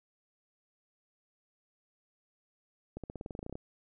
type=accelerating click train; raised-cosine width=2 ms; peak=-27 dBFS; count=14; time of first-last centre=2.97-3.555 s; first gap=67 ms; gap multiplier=0.93; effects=none